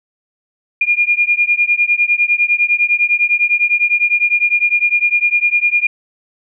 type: beating tone pair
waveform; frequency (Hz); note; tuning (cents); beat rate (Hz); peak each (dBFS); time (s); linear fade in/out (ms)
sine; 2415 / 2424.9; D7 / D#7; +48 / -45; 9.9; -14 / -14; 0.81-5.87; 5
effects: none